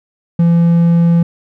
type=tone; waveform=triangle; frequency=169.4 Hz; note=E3; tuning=48 cents sharp; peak=-5 dBFS; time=0.39-1.23 s; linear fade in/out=5 ms; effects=none